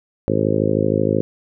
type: harmonic tone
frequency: 53 Hz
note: G#1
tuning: 36 cents sharp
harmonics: 2 / 3 / 4 / 5 / 6 / 7 / 8 / 9 / 10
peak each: -24 / -24 / -24 / -24 / -24 / -24 / -24 / -24 / -24 dBFS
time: 0.28-1.21 s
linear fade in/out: 0 ms
effects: none